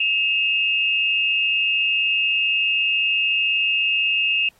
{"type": "tone pair together", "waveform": "sine", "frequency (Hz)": [2578, 2794], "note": ["E7", "F7"], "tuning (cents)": [-39, 0], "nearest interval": "minor second", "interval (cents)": 139, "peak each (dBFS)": -20, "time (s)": [0, 4.49], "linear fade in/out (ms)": 5, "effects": ["pink hiss -59 dBFS RMS until 4.59 s", "AAC 48 kbps"]}